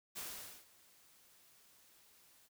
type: noise with ADSR envelope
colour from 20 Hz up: white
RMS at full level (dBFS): -44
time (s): 0.15-2.49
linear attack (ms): 24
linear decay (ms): 470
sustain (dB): -22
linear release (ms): 35
effects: none